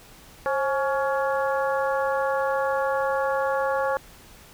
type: harmonic tone with a mistuned harmonic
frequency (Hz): 280.2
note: C#4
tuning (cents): +19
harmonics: 2 / 3 / 4 / 5 / 6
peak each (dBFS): -24 / -28 / -30 / -32 / -34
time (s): 0.46-3.97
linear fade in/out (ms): 0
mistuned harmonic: 2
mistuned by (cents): -75
effects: pink hiss -49 dBFS RMS until 4.53 s